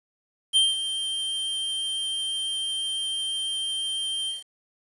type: tone with ADSR envelope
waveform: square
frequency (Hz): 3153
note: G7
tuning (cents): +9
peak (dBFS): -16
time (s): 0.53-4.44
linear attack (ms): 33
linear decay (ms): 190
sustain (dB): -11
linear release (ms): 160
effects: resampled to 24000 Hz + 8-bit